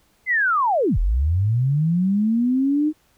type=linear two-way sweep; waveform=sine; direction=down then up; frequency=2093 to 36.68 to 311.5 Hz; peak=-16 dBFS; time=0.26-2.93 s; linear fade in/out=50 ms; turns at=0.98 s; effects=pink hiss -61 dBFS RMS until 3.17 s